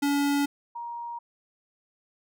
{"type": "tone pair in turn", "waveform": ["square", "sine"], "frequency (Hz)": [284.6, 943], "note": ["C#4", "A#5"], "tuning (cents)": [46, 20], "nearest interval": "octave + major sixth", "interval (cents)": 2074, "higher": "second", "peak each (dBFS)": [-23, -33], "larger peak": "first", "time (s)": [[0.02, 0.46], [0.75, 1.19]], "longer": "neither", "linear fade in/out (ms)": 10, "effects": []}